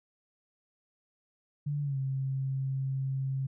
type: tone with pitch glide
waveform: sine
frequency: 145.5 to 134.2 Hz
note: D3 to C3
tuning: -16 to +44 cents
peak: -29 dBFS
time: 1.66-3.47 s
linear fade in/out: 10 ms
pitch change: -140 cents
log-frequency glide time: 1.82-1.98 s
effects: none